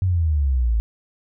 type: exponential sweep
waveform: sine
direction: down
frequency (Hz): 96 to 53.5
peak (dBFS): -16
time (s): 0.02-0.8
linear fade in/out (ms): 0
effects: none